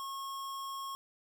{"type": "tone", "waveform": "square", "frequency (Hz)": 1089, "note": "C#6", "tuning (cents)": -31, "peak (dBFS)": -39, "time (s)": [0, 0.95], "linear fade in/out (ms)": 0, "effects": []}